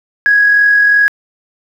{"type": "tone with amplitude modulation", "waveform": "sine", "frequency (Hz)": 1661.2, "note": "G#6", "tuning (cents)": 0, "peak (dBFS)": -4, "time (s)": [0.26, 1.08], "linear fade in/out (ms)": 0, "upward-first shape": "sine", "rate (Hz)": 42.7, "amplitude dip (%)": 30, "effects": ["tanh soft clip ceiling 0 dBFS", "7-bit"]}